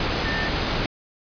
sine tone in noise, 1795 Hz, A6, 34 cents sharp, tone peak -27 dBFS, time 0.25-0.48 s, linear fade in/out 2 ms, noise pink, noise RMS -24 dBFS, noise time 0-0.86 s, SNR -6 dB, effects resampled to 11025 Hz

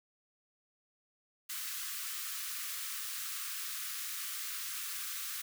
white high-pass noise, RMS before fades -40 dBFS, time 1.49-5.42 s, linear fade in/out 10 ms, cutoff 1100 Hz, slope 96 dB/octave, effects none

